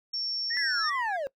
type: tone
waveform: sine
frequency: 5460 Hz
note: F8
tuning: 40 cents flat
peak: -29 dBFS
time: 0.13-0.9 s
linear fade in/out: 10 ms
type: tone with vibrato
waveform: sine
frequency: 1811 Hz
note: A6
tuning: 49 cents sharp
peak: -31 dBFS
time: 0.5-1.17 s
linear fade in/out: 10 ms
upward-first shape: triangle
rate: 2.7 Hz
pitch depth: 200 cents each way
type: linear sweep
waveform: triangle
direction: down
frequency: 1760 to 524 Hz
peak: -27 dBFS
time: 0.57-1.27 s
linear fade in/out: 0 ms
effects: noise-tail reverb RT60 0.1 s tail -22 dB re dry